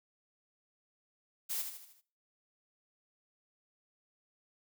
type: noise with echo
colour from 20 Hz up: blue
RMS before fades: -36 dBFS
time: 1.49-1.63 s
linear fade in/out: 20 ms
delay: 77 ms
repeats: 5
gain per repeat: -6 dB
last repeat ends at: 2.015 s
effects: noise-tail reverb RT60 0.4 s tail -18 dB re dry